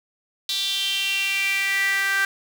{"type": "tone with high-pass filter sweep", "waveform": "sawtooth", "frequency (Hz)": 392, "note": "G4", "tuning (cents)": 0, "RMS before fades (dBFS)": -23, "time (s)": [0.49, 2.25], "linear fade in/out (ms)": 2, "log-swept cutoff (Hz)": [3800, 1600], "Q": 6.4, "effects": ["7-bit"]}